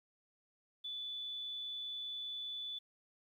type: tone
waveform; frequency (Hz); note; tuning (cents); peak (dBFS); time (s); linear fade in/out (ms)
sine; 3475; A7; -22; -40; 0.84-2.79; 10
effects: 12-bit